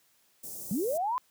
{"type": "band-stop noise", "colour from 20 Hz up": "white", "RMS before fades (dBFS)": -41, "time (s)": [0.43, 0.98], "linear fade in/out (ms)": 10, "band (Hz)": [620, 6500], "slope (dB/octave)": 24}
{"type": "linear sweep", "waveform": "sine", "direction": "up", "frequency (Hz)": [171.8, 1046.5], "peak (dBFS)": -27, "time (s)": [0.71, 1.18], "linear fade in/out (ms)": 0}
{"effects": ["white hiss -67 dBFS RMS until 1.3 s", "high-pass 80 Hz 12 dB/octave"]}